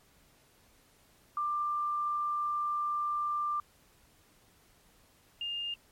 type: tone pair in turn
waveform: sine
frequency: 1187 / 2816 Hz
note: D6 / F7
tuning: +18 / +14 cents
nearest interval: octave + minor third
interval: 1496 cents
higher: second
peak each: -29 / -33 dBFS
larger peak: first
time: 1.37-3.6 / 5.41-5.74 s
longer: first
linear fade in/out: 2 ms
effects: pink hiss -64 dBFS RMS until 5.91 s + MP3 64 kbps